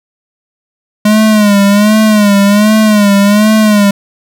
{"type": "tone with vibrato", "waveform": "square", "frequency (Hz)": 208.3, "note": "G#3", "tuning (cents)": 5, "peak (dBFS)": -5, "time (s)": [1.05, 3.91], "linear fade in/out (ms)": 5, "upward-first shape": "sine", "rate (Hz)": 1.3, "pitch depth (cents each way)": 77, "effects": []}